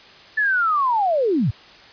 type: linear sweep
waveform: sine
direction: down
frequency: 1760 to 87.31 Hz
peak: -16 dBFS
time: 0.37-1.51 s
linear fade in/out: 10 ms
effects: white hiss -45 dBFS RMS until 1.92 s + resampled to 11025 Hz